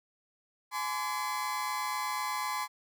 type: tone cluster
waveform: 35% pulse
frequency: 844 / 1024 / 1152 Hz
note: G#5 / C6 / D6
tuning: +28 / -38 / -34 cents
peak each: -36 / -32 / -37 dBFS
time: 0.71-2.68 s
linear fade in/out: 50 ms
effects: none